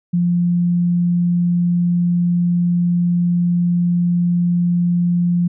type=tone; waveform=sine; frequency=174.6 Hz; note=F3; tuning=in tune; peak=-13 dBFS; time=0.13-5.48 s; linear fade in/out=10 ms; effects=none